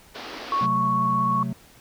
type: band-pass noise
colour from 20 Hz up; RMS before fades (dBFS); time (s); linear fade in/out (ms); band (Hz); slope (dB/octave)
pink; -37; 0.14-0.67; 20; 250 to 5300; 48
type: tone with vibrato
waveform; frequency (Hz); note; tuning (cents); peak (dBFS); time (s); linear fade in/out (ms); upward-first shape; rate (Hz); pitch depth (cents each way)
sine; 1108.7; C#6; 0; -20; 0.52-1.43; 2; triangle; 16; 12
type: chord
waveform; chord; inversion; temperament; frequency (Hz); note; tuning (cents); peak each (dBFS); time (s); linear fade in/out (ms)
triangle; F# diminished; second; equal; 130.81 / 185 / 220; C3 / F#3 / A3; 0 / 0 / 0; -28; 0.61-1.53; 5
effects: pink hiss -52 dBFS RMS until 1.8 s